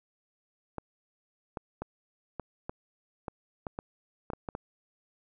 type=clicks; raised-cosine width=1 ms; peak=-21 dBFS; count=12; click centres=0.783 / 1.572 / 1.82 / 2.397 / 2.695 / 3.282 / 3.668 / 3.789 / 4.302 / 4.334 / 4.488 / 4.551 s; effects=none